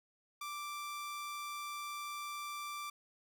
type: tone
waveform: sawtooth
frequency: 1174.7 Hz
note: D6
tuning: in tune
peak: -37 dBFS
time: 0.41-2.9 s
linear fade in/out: 5 ms
effects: none